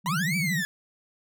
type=tone with vibrato; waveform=sine; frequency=170 Hz; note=F3; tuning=46 cents flat; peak=-26 dBFS; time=0.04-0.64 s; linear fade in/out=50 ms; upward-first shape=triangle; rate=13 Hz; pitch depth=290 cents each way
type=linear two-way sweep; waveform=40% pulse; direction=up then down; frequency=934 to 2338 to 1693 Hz; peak=-26 dBFS; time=0.06-0.65 s; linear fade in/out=0 ms; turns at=0.36 s
effects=none

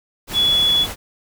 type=tone in noise; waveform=sine; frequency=3400 Hz; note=G#7; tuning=40 cents sharp; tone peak=-13 dBFS; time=0.33-0.87 s; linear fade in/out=50 ms; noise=pink; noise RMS=-29 dBFS; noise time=0.27-0.96 s; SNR=+13 dB; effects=none

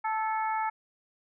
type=harmonic tone with a mistuned harmonic; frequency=439.2 Hz; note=A4; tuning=3 cents flat; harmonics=2 / 3 / 4 / 5; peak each=-28 / -35 / -40 / -40 dBFS; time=0.04-0.7 s; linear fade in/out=10 ms; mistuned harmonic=4; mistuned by=-26 cents; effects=none

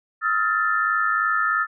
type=tone cluster; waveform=sine; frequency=1273 / 1376 / 1764 Hz; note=D#6 / F6 / A6; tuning=+39 / -26 / +4 cents; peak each=-23 dBFS; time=0.21-1.67 s; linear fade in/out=50 ms; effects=none

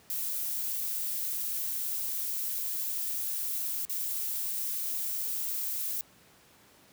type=noise with dropouts; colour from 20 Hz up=violet; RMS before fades=-33 dBFS; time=0.1-6.01 s; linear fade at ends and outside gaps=0 ms; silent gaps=3.851-3.896 s; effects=pink hiss -59 dBFS RMS until 6.92 s + high-pass 100 Hz 12 dB/octave

